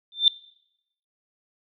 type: tone with exponential growth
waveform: sine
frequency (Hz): 3570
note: A7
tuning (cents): +24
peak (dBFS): -10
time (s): 0.12-0.28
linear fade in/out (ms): 1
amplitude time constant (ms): 34
effects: noise-tail reverb RT60 0.8 s tail -20 dB re dry